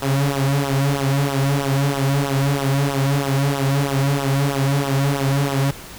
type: tone with flanger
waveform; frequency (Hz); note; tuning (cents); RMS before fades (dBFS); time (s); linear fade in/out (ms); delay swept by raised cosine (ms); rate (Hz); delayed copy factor
sawtooth; 138.59; C#3; 0; -19; 0.02-5.71; 5; 0.43 to 4.83; 3.1; -0.9
effects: pink hiss -37 dBFS RMS until 5.98 s